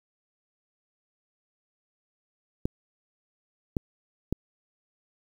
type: clicks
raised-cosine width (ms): 3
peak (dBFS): -13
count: 3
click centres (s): 2.655 / 3.768 / 4.326
effects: 8-bit